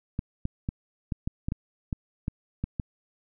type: clicks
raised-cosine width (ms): 5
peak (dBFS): -16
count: 11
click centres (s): 0.191 / 0.454 / 0.689 / 1.122 / 1.275 / 1.485 / 1.521 / 1.928 / 2.281 / 2.64 / 2.798
effects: none